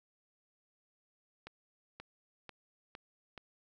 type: accelerating click train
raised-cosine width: 0.3 ms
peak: -30 dBFS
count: 5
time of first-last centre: 1.47-3.378 s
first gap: 530 ms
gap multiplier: 0.93
effects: none